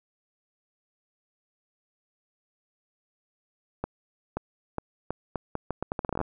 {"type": "accelerating click train", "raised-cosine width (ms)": 1, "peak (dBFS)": -15, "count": 18, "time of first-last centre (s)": [3.84, 6.214], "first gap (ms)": 530, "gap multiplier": 0.78, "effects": []}